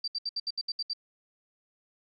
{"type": "tone bursts", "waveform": "sine", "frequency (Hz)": 4677, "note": "D8", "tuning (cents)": -8, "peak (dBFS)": -29, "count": 9, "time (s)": [0.04, 0.934], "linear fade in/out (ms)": 5, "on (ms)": 38, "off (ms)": 69, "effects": []}